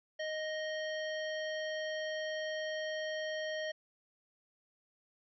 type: harmonic tone with a mistuned harmonic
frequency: 622.3 Hz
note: D#5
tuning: in tune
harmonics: 1 / 3 / 5 / 7 / 9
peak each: -37 / -41 / -46 / -53 / -53 dBFS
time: 0.19-3.72 s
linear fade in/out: 10 ms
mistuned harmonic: 5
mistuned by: +24 cents
effects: none